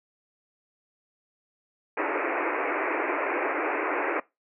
pink band-pass noise, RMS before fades -28 dBFS, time 1.97-4.2 s, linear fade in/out 5 ms, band 290 to 2500 Hz, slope 96 dB/octave, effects noise-tail reverb RT60 0.2 s tail -20 dB re dry

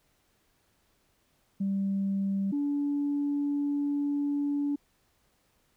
sine tone pair in turn, 196 / 287 Hz, G3 / D4, 0 / -40 cents, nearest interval perfect fifth, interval 660 cents, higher second, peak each -25 dBFS, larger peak neither, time 1.6-2.52 / 2.52-4.76 s, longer second, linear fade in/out 10 ms, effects tanh soft clip ceiling -22 dBFS + pink hiss -70 dBFS RMS until 5.76 s

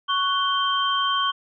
sine tone cluster, 1111 / 1486 / 3142 Hz, C#6 / F#6 / G7, +4 / +7 / +3 cents, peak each -22 / -29 / -24 dBFS, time 0.08-1.32 s, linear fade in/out 20 ms, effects none

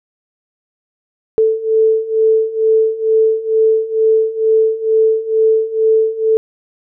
sine beating tone pair, 440.2 / 442.4 Hz, A4 / A4, +1 / +9 cents, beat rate 2.2 Hz, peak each -15 / -12 dBFS, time 1.38-6.37 s, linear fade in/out 0 ms, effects none

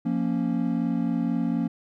triangle chord, Bb minor, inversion second, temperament equal, 174.61 / 233.1 / 277.2 Hz, F3 / Bb3 / Db4, 0 / 0 / 0 cents, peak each -26 / -24 / -26 dBFS, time 0.05-1.68 s, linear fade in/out 10 ms, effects none

